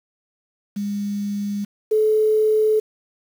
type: tone pair in turn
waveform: sine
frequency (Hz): 203.4 / 432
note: G#3 / A4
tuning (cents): -36 / -32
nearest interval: octave + minor second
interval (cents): 1304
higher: second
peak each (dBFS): -22 / -14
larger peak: second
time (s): 0.76-1.65 / 1.91-2.8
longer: neither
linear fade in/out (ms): 10
effects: 7-bit